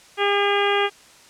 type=harmonic tone with a mistuned harmonic; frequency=404.1 Hz; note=G#4; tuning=47 cents flat; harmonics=1 / 2 / 3 / 4 / 5 / 6 / 7 / 8; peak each=-21 / -24 / -26 / -27 / -28 / -29 / -29 / -30 dBFS; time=0.17-0.9 s; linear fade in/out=50 ms; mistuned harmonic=8; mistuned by=+26 cents; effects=white hiss -49 dBFS RMS until 1.29 s + low-pass 8000 Hz 12 dB/octave